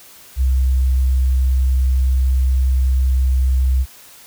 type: tone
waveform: sine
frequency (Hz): 64.8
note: C2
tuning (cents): -16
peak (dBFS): -12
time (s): 0.36-3.86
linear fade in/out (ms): 50
effects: white hiss -43 dBFS RMS until 4.26 s